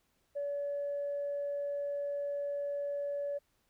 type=tone; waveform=sine; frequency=571 Hz; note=D5; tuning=49 cents flat; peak=-32 dBFS; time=0.35-3.39 s; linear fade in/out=20 ms; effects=tanh soft clip ceiling -29 dBFS + pink hiss -75 dBFS RMS until 3.69 s